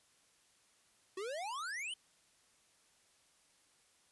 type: exponential sweep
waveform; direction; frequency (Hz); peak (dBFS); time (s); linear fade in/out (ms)
square; up; 363.3 to 3136; -40; 1.17-1.94; 5
effects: white hiss -70 dBFS RMS until 4.11 s + resampled to 24000 Hz